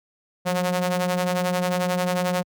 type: ring-modulated tone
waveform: sawtooth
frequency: 181.8 Hz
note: F#3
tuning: 30 cents flat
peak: -14 dBFS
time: 0.45-2.43 s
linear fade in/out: 20 ms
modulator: 358 Hz
effects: high-pass 80 Hz 12 dB/octave